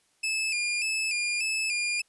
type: tone with vibrato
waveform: sawtooth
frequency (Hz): 2510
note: D#7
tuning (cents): +15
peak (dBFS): -23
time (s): 0.23-2.02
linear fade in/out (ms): 10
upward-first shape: square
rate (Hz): 1.7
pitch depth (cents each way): 68
effects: white hiss -68 dBFS RMS until 2.08 s + resampled to 24000 Hz